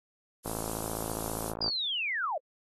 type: noise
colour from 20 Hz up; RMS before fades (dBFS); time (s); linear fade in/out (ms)
violet; -35; 0.43-1.54; 50
type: click train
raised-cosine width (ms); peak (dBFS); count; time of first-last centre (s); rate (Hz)
1; -22; 68; 0.46-1.68; 54.9
type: linear sweep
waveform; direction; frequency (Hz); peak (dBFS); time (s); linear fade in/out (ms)
sine; down; 4966 to 554.4; -29; 1.61-2.38; 5
effects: AAC 32 kbps